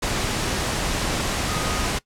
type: tone in noise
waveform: sine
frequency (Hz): 1244.5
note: D#6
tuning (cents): 0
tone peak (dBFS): -32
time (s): 1.48-1.86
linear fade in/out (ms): 10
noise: pink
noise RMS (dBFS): -24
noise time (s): 0.02-1.99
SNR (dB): -11
effects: noise-tail reverb RT60 0.1 s tail -20 dB re dry + low-pass 9000 Hz 12 dB/octave